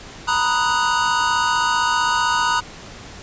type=chord; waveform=square; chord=B major seventh; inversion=third; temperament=equal; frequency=932.3 / 987.8 / 1244.5 / 1480 Hz; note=A#5 / B5 / D#6 / F#6; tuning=0 / 0 / 0 / 0 cents; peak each=-23 dBFS; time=0.27-2.61 s; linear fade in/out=20 ms; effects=pink hiss -38 dBFS RMS until 3.22 s + resampled to 16000 Hz